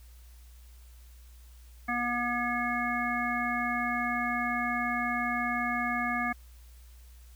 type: harmonic tone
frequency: 241.4 Hz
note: B3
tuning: 39 cents flat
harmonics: 1 / 3 / 5 / 7 / 9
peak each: -34 / -34 / -34 / -34 / -34 dBFS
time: 1.88-6.33 s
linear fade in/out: 10 ms
effects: added 60 Hz sine -49 dBFS peak until 7.35 s + white hiss -62 dBFS RMS until 7.35 s